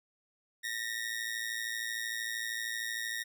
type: ring-modulated tone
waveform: sawtooth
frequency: 1864.7 Hz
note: A#6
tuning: in tune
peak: -28 dBFS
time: 0.63-3.24 s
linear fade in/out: 20 ms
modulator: 56.5 Hz
effects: none